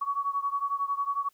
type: beating tone pair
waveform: sine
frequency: 1120 / 1131 Hz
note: C#6 / C#6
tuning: +18 / +34 cents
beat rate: 11 Hz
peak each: -29 / -31 dBFS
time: 0.01-1.29 s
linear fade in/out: 10 ms
effects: white hiss -68 dBFS RMS until 1.33 s